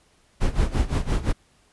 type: noise with tremolo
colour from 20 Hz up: brown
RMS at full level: -19 dBFS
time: 0.4-1.33 s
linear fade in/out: 20 ms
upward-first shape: sine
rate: 5.8 Hz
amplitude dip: 85%
effects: pink hiss -61 dBFS RMS until 1.72 s + resampled to 24000 Hz